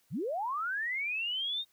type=linear sweep; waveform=sine; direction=up; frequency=92.5 to 3729 Hz; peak=-31 dBFS; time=0.1-1.65 s; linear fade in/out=50 ms; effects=white hiss -70 dBFS RMS until 1.72 s + high-pass 60 Hz 12 dB/octave